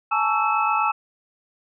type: tone cluster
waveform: sine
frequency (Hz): 849 / 897 / 1127 / 1325 / 2595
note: G#5 / A5 / C#6 / E6 / E7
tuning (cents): +38 / +33 / +28 / +9 / -28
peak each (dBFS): -24 / -26 / -27 / -22 / -28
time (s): 0.11-0.92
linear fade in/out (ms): 10
effects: none